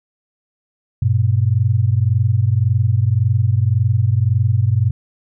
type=tone pair together; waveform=sine; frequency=98.7 / 120.52 Hz; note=G2 / B2; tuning=+12 / -42 cents; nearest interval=minor third; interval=346 cents; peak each=-15 dBFS; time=1.02-4.91 s; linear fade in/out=5 ms; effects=none